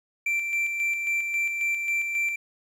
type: tone with tremolo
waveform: triangle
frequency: 2349 Hz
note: D7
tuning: in tune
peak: -21 dBFS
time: 0.26-2.36 s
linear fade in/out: 5 ms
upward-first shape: square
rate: 3.7 Hz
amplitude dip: 40%
effects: 10-bit